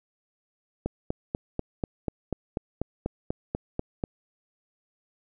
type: click train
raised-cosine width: 2 ms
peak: -14 dBFS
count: 14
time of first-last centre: 0.86-4.038 s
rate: 4.09 Hz
effects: none